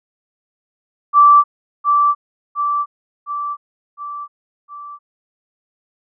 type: tone with echo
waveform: sine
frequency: 1165 Hz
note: D6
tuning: 14 cents flat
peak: -5 dBFS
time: 1.13-1.44 s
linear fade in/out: 50 ms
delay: 710 ms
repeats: 5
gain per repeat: -5 dB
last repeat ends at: 4.99 s
effects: none